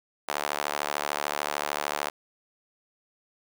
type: tone with high-pass filter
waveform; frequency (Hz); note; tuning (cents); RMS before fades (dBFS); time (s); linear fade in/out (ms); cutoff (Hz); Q
sawtooth; 73.42; D2; 0; -31; 0.28-2.1; 10; 760; 1.2
effects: none